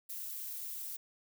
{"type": "noise", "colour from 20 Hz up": "violet", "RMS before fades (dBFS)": -42, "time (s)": [0.09, 0.97], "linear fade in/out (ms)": 10, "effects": []}